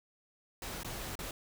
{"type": "noise with dropouts", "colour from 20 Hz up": "pink", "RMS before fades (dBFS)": -41, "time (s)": [0.62, 1.31], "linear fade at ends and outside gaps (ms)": 2, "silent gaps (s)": [[0.833, 0.846], [1.154, 1.19]], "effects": []}